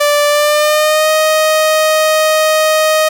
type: tone with pitch glide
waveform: sawtooth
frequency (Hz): 586 to 624.4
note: D5 to D#5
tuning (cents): -4 to +6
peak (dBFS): -5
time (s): 0-3.09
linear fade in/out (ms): 10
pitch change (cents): +110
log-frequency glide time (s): 0.28-1.1
effects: none